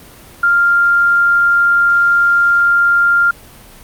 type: tone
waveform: sine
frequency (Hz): 1396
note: F6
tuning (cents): -1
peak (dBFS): -8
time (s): 0.43-3.31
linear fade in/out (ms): 5
effects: pink hiss -39 dBFS RMS until 3.83 s + Opus 32 kbps